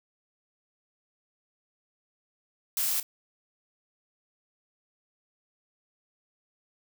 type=noise with echo; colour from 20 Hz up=blue; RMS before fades=-28 dBFS; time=2.77-3 s; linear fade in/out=2 ms; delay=30 ms; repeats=1; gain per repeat=-13 dB; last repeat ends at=3.03 s; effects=none